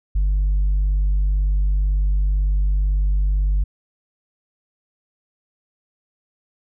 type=tone; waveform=sine; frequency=49 Hz; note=G1; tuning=in tune; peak=-13 dBFS; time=0.15-3.64 s; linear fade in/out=10 ms; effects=tanh soft clip ceiling -14 dBFS